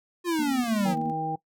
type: exponential sweep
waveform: square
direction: down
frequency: 359.6 to 173.7 Hz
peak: -24 dBFS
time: 0.24-0.96 s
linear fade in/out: 50 ms
type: tone with tremolo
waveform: sine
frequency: 235.4 Hz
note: A#3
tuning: 17 cents sharp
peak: -28 dBFS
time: 0.39-1.12 s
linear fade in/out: 2 ms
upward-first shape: square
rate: 12 Hz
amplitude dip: 45%
type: harmonic tone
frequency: 158.8 Hz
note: D#3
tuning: 36 cents sharp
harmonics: 1 / 2 / 3 / 5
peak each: -34 / -36 / -38 / -28 dBFS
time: 0.85-1.36 s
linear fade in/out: 10 ms
effects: noise-tail reverb RT60 0.1 s tail -19 dB re dry